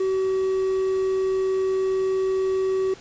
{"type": "tone with quantisation", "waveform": "triangle", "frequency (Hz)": 380, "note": "F#4", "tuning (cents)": 46, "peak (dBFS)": -18, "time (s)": [0, 2.94], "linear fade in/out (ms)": 5, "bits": 7, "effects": ["pink hiss -46 dBFS RMS until 3 s", "resampled to 16000 Hz"]}